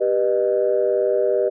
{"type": "chord", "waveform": "sine", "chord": "G augmented", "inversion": "none", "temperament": "just", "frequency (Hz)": [392, 490, 612.5], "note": ["G4", "B4", "D#5"], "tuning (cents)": [0, -14, -27], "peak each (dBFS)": -20, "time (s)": [0, 1.5], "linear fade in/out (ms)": 20, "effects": ["tanh soft clip ceiling -8 dBFS"]}